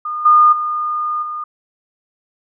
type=tone with level steps; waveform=sine; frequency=1219 Hz; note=D#6; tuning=36 cents flat; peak=-20 / -6 / -17 / -22 dBFS; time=0.05-1.44 s; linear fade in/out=5 ms; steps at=0.25 / 0.52 / 1.22 s; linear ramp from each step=10 ms; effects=none